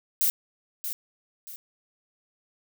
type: noise with echo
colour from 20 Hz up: violet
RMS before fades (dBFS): -23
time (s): 0.21-0.3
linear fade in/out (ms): 0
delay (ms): 630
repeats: 2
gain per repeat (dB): -9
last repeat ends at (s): 1.56
effects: none